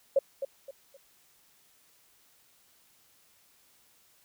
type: tone with echo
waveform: sine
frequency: 547 Hz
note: C#5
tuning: 23 cents flat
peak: -19 dBFS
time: 0.16-0.19 s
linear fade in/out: 5 ms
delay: 260 ms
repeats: 3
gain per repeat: -10 dB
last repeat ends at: 0.97 s
effects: white hiss -64 dBFS RMS until 4.24 s